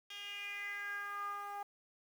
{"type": "tone with band-pass filter sweep", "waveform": "10% pulse", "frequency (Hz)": 406, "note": "G#4", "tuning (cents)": -39, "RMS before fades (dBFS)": -43, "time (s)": [0.1, 1.63], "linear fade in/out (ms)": 5, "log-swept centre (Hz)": [3400, 870], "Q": 5.4, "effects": ["10-bit"]}